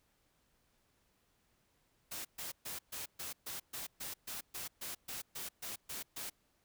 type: noise bursts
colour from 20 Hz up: white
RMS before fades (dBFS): -43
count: 16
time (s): 2.11-6.3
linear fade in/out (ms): 10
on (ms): 140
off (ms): 130
effects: pink hiss -75 dBFS RMS until 6.64 s